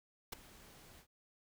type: noise with ADSR envelope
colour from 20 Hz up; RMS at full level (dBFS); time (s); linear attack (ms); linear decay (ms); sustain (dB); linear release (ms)
pink; -38; 0.32-1.07; 10; 8; -21; 82
effects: none